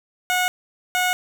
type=tone pair in turn; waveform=15% pulse; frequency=729 / 729 Hz; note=F#5 / F#5; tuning=-26 / -26 cents; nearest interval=unison; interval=0 cents; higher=neither; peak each=-12 dBFS; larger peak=neither; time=0.3-0.48 / 0.95-1.13 s; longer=neither; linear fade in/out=0 ms; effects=none